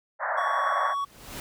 pink band-pass noise, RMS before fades -28 dBFS, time 0.19-0.95 s, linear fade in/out 50 ms, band 570 to 1900 Hz, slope 96 dB/octave
triangle tone, 1121 Hz, C#6, 19 cents sharp, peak -24 dBFS, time 0.37-1.05 s, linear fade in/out 10 ms
pink noise with exponential growth, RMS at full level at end -35 dBFS, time 0.8-1.4 s, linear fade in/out 1 ms, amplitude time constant 130 ms
effects none

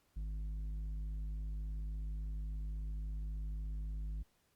sine tone with tanh clipping, 51.8 Hz, G#1, 4 cents flat, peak -39 dBFS, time 0.16-4.23 s, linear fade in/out 10 ms, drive 7 dB, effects pink hiss -75 dBFS RMS until 4.55 s + Opus 48 kbps

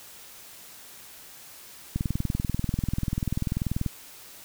click train, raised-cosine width 5 ms, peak -14 dBFS, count 40, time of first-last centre 1.96-3.862 s, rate 20.5 Hz, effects white hiss -47 dBFS RMS until 4.44 s

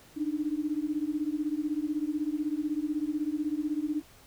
sine beating tone pair, 293.7 / 309.7 Hz, D4 / D#4, 0 / -8 cents, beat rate 16 Hz, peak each -31 dBFS, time 0.16-4.02 s, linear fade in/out 20 ms, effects pink hiss -56 dBFS RMS until 4.26 s

